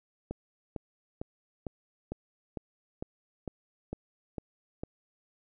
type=click train; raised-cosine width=2 ms; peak=-22 dBFS; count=11; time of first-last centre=0.31-4.835 s; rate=2.21 Hz; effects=none